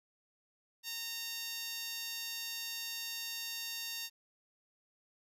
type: tone with high-pass filter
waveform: 10% pulse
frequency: 920 Hz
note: A#5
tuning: 23 cents flat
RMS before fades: -41 dBFS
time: 0.83-4.1 s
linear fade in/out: 50 ms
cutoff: 2800 Hz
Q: 0.51
effects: resampled to 32000 Hz + 11-bit